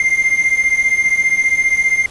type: beating tone pair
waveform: triangle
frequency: 2092 / 2107 Hz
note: C7 / C7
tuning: -1 / +12 cents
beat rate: 15 Hz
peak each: -15 / -12 dBFS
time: 0-2.06 s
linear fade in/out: 2 ms
effects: pink hiss -38 dBFS RMS until 2.1 s + resampled to 24000 Hz